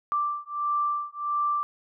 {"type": "beating tone pair", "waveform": "sine", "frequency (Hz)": [1174.7, 1176.2], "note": ["D6", "D6"], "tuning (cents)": [0, 2], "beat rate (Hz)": 1.5, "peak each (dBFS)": -28, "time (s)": [0.12, 1.63], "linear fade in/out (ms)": 0, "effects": []}